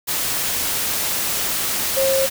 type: tone in noise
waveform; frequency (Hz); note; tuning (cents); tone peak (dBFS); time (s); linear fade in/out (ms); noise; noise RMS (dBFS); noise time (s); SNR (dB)
sine; 536; C5; +42; -16; 1.96-2.27; 20; white; -22; 0.07-2.3; +3
effects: none